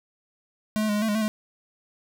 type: tone with pitch steps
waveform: square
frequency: 214.4 / 215.6 / 207.5 / 209 / 222 / 207.4 / 220.3 / 213.9 Hz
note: A3 / A3 / G#3 / G#3 / A3 / G#3 / A3 / A3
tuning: -45 / -35 / -1 / +11 / +16 / -2 / +2 / -49 cents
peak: -23 dBFS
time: 0.76-1.28 s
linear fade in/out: 0 ms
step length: 65 ms
effects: none